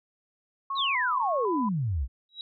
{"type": "tone with vibrato", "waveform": "sine", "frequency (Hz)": 1046.5, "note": "C6", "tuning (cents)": 0, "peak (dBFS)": -28, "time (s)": [0.7, 1.69], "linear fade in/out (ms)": 5, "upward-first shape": "square", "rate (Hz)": 2, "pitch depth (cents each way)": 80}
{"type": "exponential sweep", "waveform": "sine", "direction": "down", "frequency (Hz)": [4144, 56.9], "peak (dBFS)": -25, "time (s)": [0.75, 2.08], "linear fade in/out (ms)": 50}
{"type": "tone with exponential growth", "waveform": "sine", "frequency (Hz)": 3866, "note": "B7", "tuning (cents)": -38, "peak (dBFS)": -31, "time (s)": [2.29, 2.41], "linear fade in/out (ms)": 1, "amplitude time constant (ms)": 25}
{"effects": []}